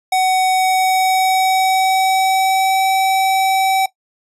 square tone with pitch glide, 750 to 766.6 Hz, F#5 to G5, +23 to -39 cents, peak -13 dBFS, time 0.12-3.86 s, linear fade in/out 5 ms, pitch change +38 cents, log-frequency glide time 0.55-2.85 s, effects noise-tail reverb RT60 0.1 s tail -17 dB re dry + resampled to 32000 Hz

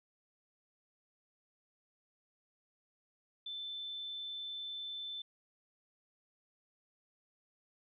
sine tone, 3530 Hz, A7, 5 cents sharp, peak -40 dBFS, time 3.46-5.22 s, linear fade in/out 5 ms, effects none

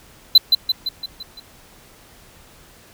triangle tone with echo, 4031 Hz, B7, 35 cents sharp, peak -3 dBFS, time 0.35-0.38 s, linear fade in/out 5 ms, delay 170 ms, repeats 6, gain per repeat -5 dB, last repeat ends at 1.4 s, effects pink hiss -48 dBFS RMS until 2.93 s

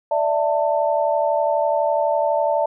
sine chord, D suspended second, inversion none, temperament equal with one note detuned, 587.3 / 659.3 / 892.3 Hz, D5 / E5 / A5, 0 / 0 / +24 cents, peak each -20 / -21 / -22 dBFS, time 0.11-2.66 s, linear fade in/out 5 ms, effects none

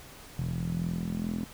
sawtooth tone with band-pass filter sweep, 42.32 Hz, E1, 46 cents sharp, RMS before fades -32 dBFS, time 0.38-1.44 s, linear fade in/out 0 ms, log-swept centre 140 to 230 Hz, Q 5.9, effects pink hiss -49 dBFS RMS until 1.53 s

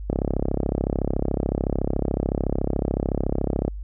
click train, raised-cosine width 2 ms, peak -9 dBFS, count 122, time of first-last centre 0.1-3.68 s, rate 33.8 Hz, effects added 50 Hz sine -30 dBFS peak until 3.83 s

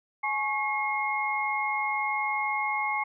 sine tone cluster, 843 / 1102 / 2148 Hz, G#5 / C#6 / C7, +26 / -11 / +45 cents, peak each -30 / -32 / -29 dBFS, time 0.23-3.04 s, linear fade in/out 10 ms, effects none

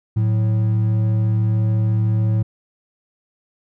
triangle tone pair together, 110 / 183.87 Hz, A2 / F#3, 0 / -11 cents, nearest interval major sixth, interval 889 cents, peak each -13 / -25 dBFS, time 0.16-2.43 s, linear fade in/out 10 ms, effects none

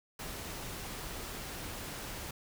pink noise, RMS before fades -42 dBFS, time 0.19-2.31 s, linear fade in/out 5 ms, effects none

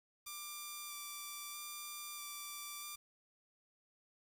5% pulse tone with vibrato, 1179 Hz, D6, 6 cents sharp, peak -33 dBFS, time 0.26-2.96 s, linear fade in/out 10 ms, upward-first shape square, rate 0.78 Hz, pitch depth 10 cents each way, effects 10-bit

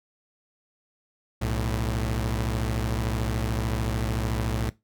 sawtooth tone pair together, 61.74 / 109.93 Hz, B1 / A2, 0 / -1 cents, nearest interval minor seventh, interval 999 cents, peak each -24 dBFS, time 1.41-4.7 s, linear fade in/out 10 ms, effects noise-tail reverb RT60 0.2 s tail -19 dB re dry

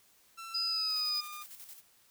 sawtooth tone with pitch glide, 1343 to 1210.4 Hz, E6 to D#6, +32 to -48 cents, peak -39 dBFS, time 0.37-1.44 s, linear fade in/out 20 ms, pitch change -180 cents, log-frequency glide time 0.65-1.2 s
sine tone, 4978 Hz, D#8, in tune, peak -30 dBFS, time 0.54-1.21 s, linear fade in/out 10 ms
blue noise with tremolo, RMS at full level -48 dBFS, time 0.87-1.82 s, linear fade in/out 50 ms, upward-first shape square, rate 11 Hz, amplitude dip 55%
effects white hiss -65 dBFS RMS until 2.1 s

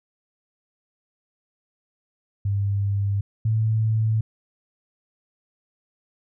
sine tone pair in turn, 100 / 110.24 Hz, G2 / A2, +35 / +4 cents, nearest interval major second, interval 169 cents, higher second, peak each -20 / -18 dBFS, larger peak second, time 2.45-3.21 / 3.45-4.21 s, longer neither, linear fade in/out 5 ms, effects none

